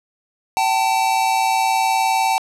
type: tone pair together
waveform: square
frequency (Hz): 770.5 / 890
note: G5 / A5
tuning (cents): -30 / +20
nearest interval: major second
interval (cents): 250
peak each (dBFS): -19 / -19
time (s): 0.57-2.38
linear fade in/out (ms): 0
effects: low-pass 12000 Hz 12 dB/octave